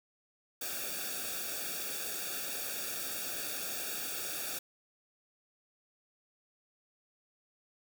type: noise with comb filter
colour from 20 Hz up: white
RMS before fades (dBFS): -38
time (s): 0.61-4.59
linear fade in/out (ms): 5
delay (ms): 0.98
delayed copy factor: -0.95
effects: none